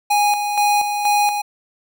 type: tone with tremolo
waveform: square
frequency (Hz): 826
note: G#5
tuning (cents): -10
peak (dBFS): -14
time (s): 0.1-1.42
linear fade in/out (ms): 10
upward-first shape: square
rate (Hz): 2.1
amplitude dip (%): 50
effects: none